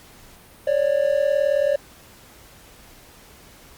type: tone pair together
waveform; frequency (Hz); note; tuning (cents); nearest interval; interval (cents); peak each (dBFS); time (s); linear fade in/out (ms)
triangle; 551.1 / 590; C#5 / D5; -10 / +8; minor second; 118; -18; 0.67-1.76; 5
effects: pink hiss -48 dBFS RMS until 3.77 s + Opus 48 kbps

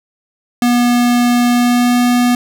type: tone with pitch glide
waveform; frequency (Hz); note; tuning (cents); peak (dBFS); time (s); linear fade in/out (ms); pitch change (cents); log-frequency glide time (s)
square; 242.2 to 244.3; B3 to B3; -34 to -19; -10; 0.62-2.35; 2; +15; 1.49-1.97
effects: none

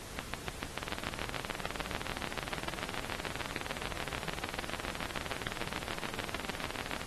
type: two click trains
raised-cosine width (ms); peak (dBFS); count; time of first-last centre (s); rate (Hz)
0.3; -17 / -19; 47 / 121; 0.19-6.935 / 0.83-7.016; 6.82 / 19.4
effects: pink hiss -46 dBFS RMS until 7.06 s + AAC 32 kbps

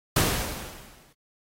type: noise with exponential decay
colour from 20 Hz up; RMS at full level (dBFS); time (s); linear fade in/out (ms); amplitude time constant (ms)
pink; -20; 0.16-1.13; 5; 210
effects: AAC 48 kbps

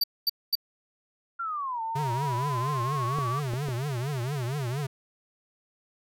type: tone bursts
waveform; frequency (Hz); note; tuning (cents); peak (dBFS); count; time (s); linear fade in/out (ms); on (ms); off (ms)
square; 4629; D8; -26; -22; 3; 0.01-0.554; 5; 28; 230
type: linear two-way sweep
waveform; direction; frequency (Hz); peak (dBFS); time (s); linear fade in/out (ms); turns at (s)
sine; down then up; 1396.9 to 890 to 1162; -29; 1.39-3.4; 10; 1.82
type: tone with vibrato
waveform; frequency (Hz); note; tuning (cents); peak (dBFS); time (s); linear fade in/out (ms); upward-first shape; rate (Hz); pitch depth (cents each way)
square; 132.4; C3; +21; -29; 1.95-4.87; 10; triangle; 4.3; 250
type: clicks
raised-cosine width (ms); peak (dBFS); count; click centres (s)
2; -22; 3; 3.186 / 3.536 / 3.686
effects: none

